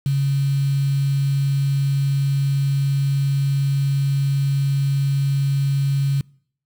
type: tone with quantisation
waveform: sine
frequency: 138.59 Hz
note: C#3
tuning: in tune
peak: -16 dBFS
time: 0.06-6.21 s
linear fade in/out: 2 ms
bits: 6
effects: noise-tail reverb RT60 0.6 s tail -25 dB re dry